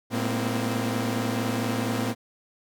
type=tone cluster; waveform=sawtooth; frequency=113 / 205.6 / 235.7 / 260 / 326 Hz; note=A2 / G#3 / A#3 / C4 / E4; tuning=+47 / -17 / +19 / -11 / -19 cents; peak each=-26 / -32 / -26 / -26 / -34 dBFS; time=0.1-2.15 s; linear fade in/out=50 ms; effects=none